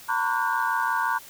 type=tone cluster; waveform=sine; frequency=915 / 1001 / 1126 / 1464 / 1585 Hz; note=A#5 / B5 / C#6 / F#6 / G6; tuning=-32 / +23 / +27 / -19 / +19 cents; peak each=-26 / -28 / -30 / -28 / -31 dBFS; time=0.08-1.19 s; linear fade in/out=20 ms; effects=tanh soft clip ceiling -11 dBFS + white hiss -46 dBFS RMS until 1.29 s